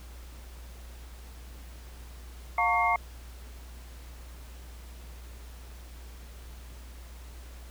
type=tone cluster; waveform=sine; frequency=708 / 908 / 1122 / 2126 Hz; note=F5 / A#5 / C#6 / C7; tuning=+23 / -46 / +21 / +27 cents; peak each=-28 dBFS; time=2.58-2.96 s; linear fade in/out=2 ms; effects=added 60 Hz sine -43 dBFS peak until 7.7 s + pink hiss -53 dBFS RMS until 7.7 s